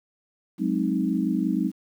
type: chord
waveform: sine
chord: Ab dominant seventh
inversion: third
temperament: equal with one note detuned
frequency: 185 / 211 / 261.6 / 311.1 Hz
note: Gb3 / Ab3 / C4 / Eb4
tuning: 0 / +28 / 0 / 0 cents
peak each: -27 dBFS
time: 0.58-1.72 s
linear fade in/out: 50 ms
effects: 9-bit